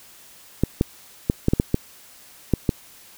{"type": "clicks", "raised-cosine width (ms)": 3, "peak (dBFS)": -4, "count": 9, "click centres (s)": [0.636, 0.811, 1.299, 1.484, 1.535, 1.599, 1.744, 2.537, 2.692], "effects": ["white hiss -48 dBFS RMS until 3.17 s"]}